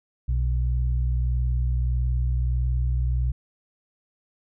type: tone pair together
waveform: sine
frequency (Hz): 61.74 / 123.33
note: B1 / B2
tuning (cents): 0 / -2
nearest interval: octave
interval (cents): 1198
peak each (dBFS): -21 / -28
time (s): 0.28-3.32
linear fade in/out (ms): 10
effects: none